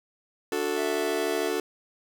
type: chord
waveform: 40% pulse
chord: D major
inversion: none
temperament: just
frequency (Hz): 293.7 / 367.1 / 440.5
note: D4 / F#4 / A4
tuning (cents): 0 / -14 / +2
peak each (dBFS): -33 / -29 / -28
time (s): 0.52-1.6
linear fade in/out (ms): 2
type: tone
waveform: square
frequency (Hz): 659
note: E5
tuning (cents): -1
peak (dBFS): -33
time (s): 0.75-1.52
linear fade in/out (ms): 50
effects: none